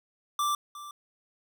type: tone with echo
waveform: square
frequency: 1174.7 Hz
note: D6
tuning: in tune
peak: -26 dBFS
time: 0.39-0.55 s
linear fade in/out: 2 ms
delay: 360 ms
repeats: 1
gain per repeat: -15 dB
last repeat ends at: 0.91 s
effects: none